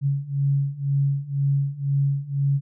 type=beating tone pair; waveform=sine; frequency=138.59 / 140.59 Hz; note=C#3 / C#3; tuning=0 / +25 cents; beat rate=2 Hz; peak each=-24 / -22 dBFS; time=0.01-2.61 s; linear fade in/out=50 ms; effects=none